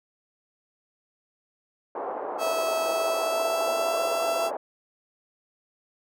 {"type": "band-pass noise", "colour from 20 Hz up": "pink", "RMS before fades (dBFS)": -32, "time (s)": [1.95, 4.57], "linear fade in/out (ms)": 5, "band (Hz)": [430, 990], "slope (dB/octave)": 24}
{"type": "tone with pitch glide", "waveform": "35% pulse", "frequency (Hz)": [653, 667.5], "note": ["E5", "E5"], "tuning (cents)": [-17, 22], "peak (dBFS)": -23, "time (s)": [2.38, 4.51], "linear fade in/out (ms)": 50, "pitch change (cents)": 39, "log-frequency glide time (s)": [2.86, 4.03]}
{"effects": []}